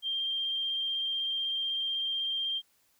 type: tone with vibrato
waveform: sine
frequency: 3180 Hz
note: G7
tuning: 24 cents sharp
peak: -29 dBFS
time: 0.02-2.62 s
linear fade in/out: 50 ms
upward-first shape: sine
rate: 16 Hz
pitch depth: 11 cents each way
effects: white hiss -69 dBFS RMS until 2.99 s